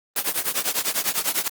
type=noise with tremolo; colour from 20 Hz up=white; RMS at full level=-20 dBFS; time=0.16-1.48 s; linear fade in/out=2 ms; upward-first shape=triangle; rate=10 Hz; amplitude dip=95%; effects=high-pass 200 Hz 12 dB/octave + Opus 24 kbps